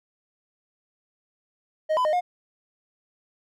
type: tone with pitch steps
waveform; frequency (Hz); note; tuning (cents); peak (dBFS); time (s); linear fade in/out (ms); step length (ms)
triangle; 624 / 1005 / 615 / 716; D#5 / B5 / D#5 / F5; +5 / +30 / -20 / +43; -18; 1.89-2.21; 20; 80
effects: none